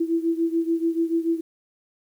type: beating tone pair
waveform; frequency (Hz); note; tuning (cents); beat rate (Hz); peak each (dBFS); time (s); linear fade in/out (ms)
sine; 329.6 / 336.5; E4 / E4; 0 / +36; 6.9; -22 / -25; 0-1.41; 10
effects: 9-bit